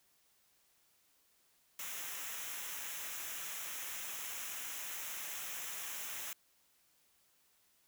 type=noise with comb filter; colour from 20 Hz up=white; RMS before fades=-43 dBFS; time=1.79-6.33 s; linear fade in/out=2 ms; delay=0.22 ms; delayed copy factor=-0.65; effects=white hiss -72 dBFS RMS until 7.87 s